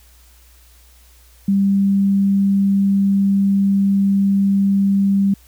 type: tone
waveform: sine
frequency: 197.3 Hz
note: G3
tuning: 11 cents sharp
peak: -12 dBFS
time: 1.48-5.34 s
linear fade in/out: 5 ms
effects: added 60 Hz sine -47 dBFS peak until 5.47 s + white hiss -52 dBFS RMS until 5.47 s